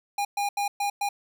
square tone bursts at uneven times, 812 Hz, G#5, 39 cents flat, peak -25 dBFS, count 5, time 0.18-0.25 / 0.37-0.49 / 0.57-0.68 / 0.8-0.9 / 1.01-1.09 s, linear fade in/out 5 ms, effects none

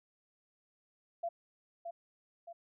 sine tone with echo, 681 Hz, F5, 44 cents flat, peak -33 dBFS, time 1.23-1.29 s, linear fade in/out 10 ms, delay 620 ms, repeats 2, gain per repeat -6 dB, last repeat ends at 2.53 s, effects none

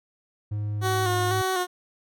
triangle tone, 104.6 Hz, G#2, 13 cents sharp, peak -24 dBFS, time 0.51-1.42 s, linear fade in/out 10 ms
15% pulse tone with vibrato, 368.3 Hz, F#4, 8 cents flat, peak -17 dBFS, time 0.81-1.67 s, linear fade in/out 50 ms, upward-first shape square, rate 2 Hz, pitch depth 34 cents each way
effects none

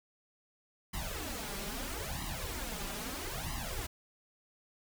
pink noise with flanger, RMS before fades -39 dBFS, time 0.93-3.87 s, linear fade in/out 10 ms, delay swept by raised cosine 0.99 to 5.09 ms, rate 0.77 Hz, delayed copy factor +1, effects none

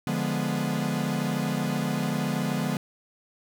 45% pulse chord, D diminished seventh, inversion none, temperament equal, 146.83 / 174.61 / 207.7 / 246.9 Hz, D3 / F3 / Ab3 / Cb4, 0 / 0 / 0 / 0 cents, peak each -31 dBFS, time 0.07-2.77 s, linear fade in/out 2 ms, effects none

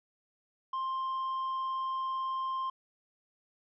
sine tone with tanh clipping, 1053 Hz, C6, 11 cents sharp, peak -32 dBFS, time 0.73-2.7 s, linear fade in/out 5 ms, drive 3 dB, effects none

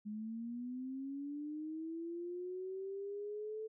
sine linear sweep, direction up, 207.7 to 440 Hz, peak -40 dBFS, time 0.05-3.68 s, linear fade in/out 20 ms, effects none

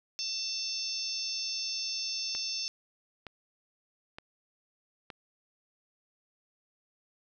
harmonic tone, 890 Hz, A5, 20 cents sharp, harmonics 3 / 4 / 5 / 6 / 7, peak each -44 / -44 / -40 / -34 / -41 dBFS, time 0.19-2.68 s, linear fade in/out 0 ms
click train, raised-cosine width 0.3 ms, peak -26 dBFS, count 4, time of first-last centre 2.35-5.102 s, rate 1.09 Hz
effects none

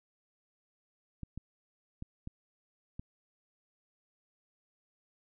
clicks, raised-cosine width 5 ms, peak -28 dBFS, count 5, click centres 1.233 / 1.376 / 2.024 / 2.274 / 2.995 s, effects none

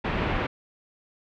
pink low-pass noise, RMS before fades -27 dBFS, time 0.04-0.47 s, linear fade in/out 10 ms, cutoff 2800 Hz, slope 24 dB/octave, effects none

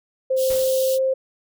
sine tone with pitch glide, 523.3 to 527.2 Hz, C5 to C5, 0 to +13 cents, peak -17 dBFS, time 0.3-1.14 s, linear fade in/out 10 ms, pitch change +13 cents, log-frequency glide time 0.72-0.99 s
white high-pass noise, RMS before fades -30 dBFS, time 0.36-0.99 s, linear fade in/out 50 ms, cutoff 2800 Hz, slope 96 dB/octave
pink noise with exponential decay, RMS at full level -34 dBFS, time 0.5-0.92 s, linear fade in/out 1 ms, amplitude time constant 91 ms
effects none

